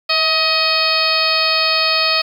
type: harmonic tone with a mistuned harmonic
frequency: 630 Hz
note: D#5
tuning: 21 cents sharp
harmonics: 1 / 2 / 3 / 4 / 5 / 6 / 7 / 8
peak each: -23 / -21 / -26 / -20 / -26 / -24 / -17 / -23 dBFS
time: 0.09-2.22 s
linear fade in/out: 10 ms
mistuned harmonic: 1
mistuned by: +36 cents
effects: 7-bit